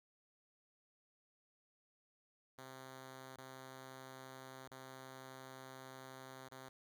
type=tone with dropouts; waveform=5% pulse; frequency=131.4 Hz; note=C3; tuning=8 cents sharp; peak=-40 dBFS; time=2.58-6.69 s; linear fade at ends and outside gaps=5 ms; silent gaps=3.362-3.38 / 4.679-4.712 / 6.486-6.514 s; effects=none